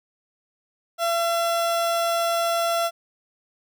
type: tone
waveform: 30% pulse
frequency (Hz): 677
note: E5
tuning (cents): +46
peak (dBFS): -18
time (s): 0.98-2.91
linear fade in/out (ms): 50
effects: none